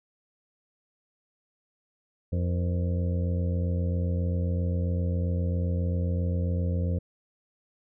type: harmonic tone with a mistuned harmonic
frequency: 87.5 Hz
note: F2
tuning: 4 cents sharp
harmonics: 1 / 2 / 3 / 4 / 5 / 6 / 7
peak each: -25 / -32 / -39 / -46 / -41 / -39 / -50 dBFS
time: 2.32-6.99 s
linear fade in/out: 10 ms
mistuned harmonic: 5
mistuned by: +94 cents
effects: none